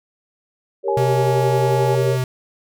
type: chord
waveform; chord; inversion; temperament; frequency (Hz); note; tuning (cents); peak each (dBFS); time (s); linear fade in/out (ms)
sine; G diminished; none; equal with one note detuned; 395.6 / 466.2 / 554.4; G4 / Bb4 / Db5; +16 / 0 / 0; -21 / -22 / -23; 0.83-2.18; 50
type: tone with pitch glide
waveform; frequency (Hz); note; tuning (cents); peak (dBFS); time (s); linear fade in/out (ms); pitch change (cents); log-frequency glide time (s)
sine; 841 to 846.4; G#5 to G#5; +22 to +33; -22; 0.88-1.95; 2; +11; 1.47-1.78
type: tone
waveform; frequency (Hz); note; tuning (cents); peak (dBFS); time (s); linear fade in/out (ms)
square; 128.1; C3; -36; -19; 0.97-2.24; 2
effects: none